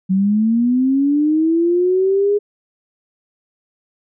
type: linear sweep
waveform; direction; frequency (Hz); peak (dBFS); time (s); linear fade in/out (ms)
sine; up; 185.1 to 415.3; -12; 0.09-2.39; 20
effects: none